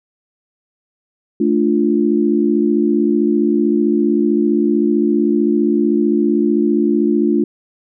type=chord; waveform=sine; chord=D minor; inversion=second; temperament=equal; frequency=220 / 293.7 / 349.2 Hz; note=A3 / D4 / F4; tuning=0 / 0 / 0 cents; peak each=-16 dBFS; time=1.4-7.44 s; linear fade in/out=5 ms; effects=none